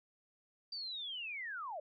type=linear sweep; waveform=sine; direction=down; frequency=4699 to 559 Hz; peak=-40 dBFS; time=0.72-1.8 s; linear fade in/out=5 ms; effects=none